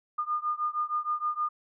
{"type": "beating tone pair", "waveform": "sine", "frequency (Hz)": [1213, 1219.4], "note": ["D#6", "D#6"], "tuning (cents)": [-44, -35], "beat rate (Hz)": 6.4, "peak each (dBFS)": [-30, -31], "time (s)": [0.18, 1.49], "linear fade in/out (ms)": 10, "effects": []}